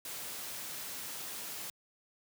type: noise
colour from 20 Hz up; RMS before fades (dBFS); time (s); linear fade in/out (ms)
white; -42; 0.05-1.7; 2
effects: high-pass 100 Hz 12 dB/octave